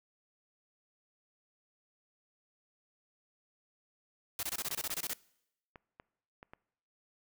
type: noise bursts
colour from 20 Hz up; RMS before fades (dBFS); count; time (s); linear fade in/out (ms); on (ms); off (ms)
white; -36; 12; 4.39-5.134; 2; 40; 24
type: clicks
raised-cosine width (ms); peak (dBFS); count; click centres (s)
0.5; -34; 6; 4.706 / 4.897 / 5.758 / 5.999 / 6.429 / 6.535
effects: noise-tail reverb RT60 0.8 s tail -23 dB re dry